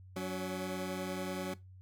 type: tone pair together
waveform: 20% pulse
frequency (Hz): 185 / 282.7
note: F#3 / C#4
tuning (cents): 0 / +34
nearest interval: perfect fifth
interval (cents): 734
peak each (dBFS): -32 / -36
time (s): 0.16-1.54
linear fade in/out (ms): 5
effects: noise-tail reverb RT60 0.2 s tail -18 dB re dry + added 93 Hz sine -51 dBFS peak until 1.81 s